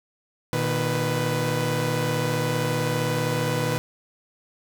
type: tone cluster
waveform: sawtooth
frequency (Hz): 119.2 / 154.6 / 496.3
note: A#2 / D#3 / B4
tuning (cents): +39 / -11 / +8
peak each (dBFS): -23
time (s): 0.53-3.78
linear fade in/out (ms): 0
effects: none